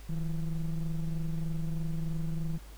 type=ring-modulated tone; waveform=triangle; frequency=86.1 Hz; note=F2; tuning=24 cents flat; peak=-24 dBFS; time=0.09-2.58 s; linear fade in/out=5 ms; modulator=74.5 Hz; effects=added 50 Hz sine -45 dBFS peak until 2.77 s + pink hiss -55 dBFS RMS until 2.77 s

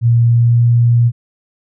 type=tone with pitch glide; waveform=sine; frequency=117.7 to 118.79 Hz; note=A#2 to A#2; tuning=+17 to +33 cents; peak=-7 dBFS; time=0.01-1.12 s; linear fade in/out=50 ms; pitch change=+16 cents; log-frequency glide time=0.25-0.64 s; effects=none

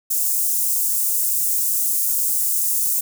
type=high-pass noise; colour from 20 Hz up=white; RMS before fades=-20 dBFS; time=0.1-3.01 s; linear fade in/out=10 ms; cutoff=7300 Hz; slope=24 dB/octave; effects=none

